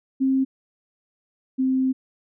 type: tone pair in turn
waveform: sine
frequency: 265.9 / 261.3 Hz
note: C4 / C4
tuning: +28 / -2 cents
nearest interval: unison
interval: 30 cents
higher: first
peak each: -17 / -18 dBFS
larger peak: first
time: 0.2-0.45 / 1.58-1.93 s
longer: second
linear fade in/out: 20 ms
effects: none